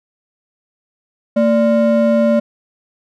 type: ring-modulated tone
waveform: triangle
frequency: 406.1 Hz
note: G#4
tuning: 39 cents flat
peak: -5 dBFS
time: 1.36-2.4 s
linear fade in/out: 10 ms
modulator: 179 Hz
effects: none